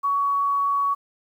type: tone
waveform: sine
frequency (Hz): 1124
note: C#6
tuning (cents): +24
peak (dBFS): -19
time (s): 0.03-0.95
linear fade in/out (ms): 20
effects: 9-bit